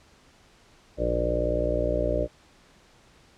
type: harmonic tone with a mistuned harmonic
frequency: 59.7 Hz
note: A#1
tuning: 42 cents sharp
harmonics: 1 / 2 / 3 / 5 / 6 / 7 / 8 / 9 / 10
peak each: -29 / -36 / -37 / -33 / -34 / -37 / -32 / -32 / -27 dBFS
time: 0.97-2.28 s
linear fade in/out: 50 ms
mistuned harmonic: 1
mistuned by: -30 cents
effects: pink hiss -57 dBFS RMS until 3.37 s + low-pass 7000 Hz 12 dB/octave